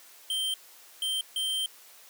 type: tone bursts at uneven times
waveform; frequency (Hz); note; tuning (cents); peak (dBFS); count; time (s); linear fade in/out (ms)
square; 3136; G7; 0; -28; 3; 0.3-0.54 / 1.02-1.21 / 1.36-1.66; 2
effects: white hiss -53 dBFS RMS until 2.09 s + high-pass 400 Hz 12 dB/octave